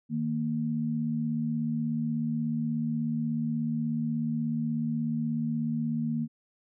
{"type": "tone pair together", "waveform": "sine", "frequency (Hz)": [155.29, 231.8], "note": ["D#3", "A#3"], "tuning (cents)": [-3, -10], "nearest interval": "perfect fifth", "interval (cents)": 693, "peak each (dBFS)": [-32, -28], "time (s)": [0.09, 6.28], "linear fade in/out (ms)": 50, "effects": []}